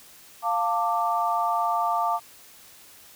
sine chord, D minor, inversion first, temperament equal with one note detuned, 698.5 / 895.4 / 1174.7 Hz, F5 / A5 / D6, 0 / +30 / 0 cents, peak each -26 dBFS, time 0.42-2.2 s, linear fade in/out 50 ms, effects white hiss -50 dBFS RMS until 3.15 s

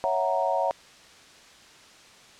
sine chord, F# dominant seventh, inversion second, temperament equal, 554.4 / 659.3 / 740 / 932.3 Hz, C#5 / E5 / F#5 / A#5, 0 / 0 / 0 / 0 cents, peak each -28 dBFS, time 0.04-0.71 s, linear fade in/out 0 ms, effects white hiss -51 dBFS RMS until 2.39 s + low-pass 6000 Hz 12 dB/octave

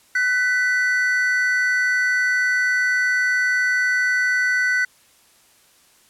triangle tone pair together, 1500 / 1972.1 Hz, F#6 / B6, +23 / -3 cents, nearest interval perfect fourth, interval 474 cents, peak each -17 / -19 dBFS, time 0.15-4.85 s, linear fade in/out 5 ms, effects white hiss -55 dBFS RMS until 6.09 s + low-pass 12000 Hz 12 dB/octave

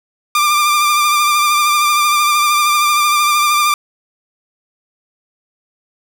sawtooth tone with vibrato, 1190 Hz, D6, 22 cents sharp, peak -7 dBFS, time 0.35-3.74 s, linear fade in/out 2 ms, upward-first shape triangle, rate 13 Hz, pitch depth 36 cents each way, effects none

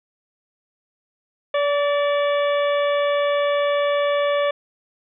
harmonic tone with a mistuned harmonic, 575 Hz, D5, 37 cents flat, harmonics 1 / 2 / 3 / 4 / 5 / 6, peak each -18 / -26 / -30 / -32 / -37 / -34 dBFS, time 1.54-4.51 s, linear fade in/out 5 ms, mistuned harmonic 3, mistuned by +38 cents, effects none

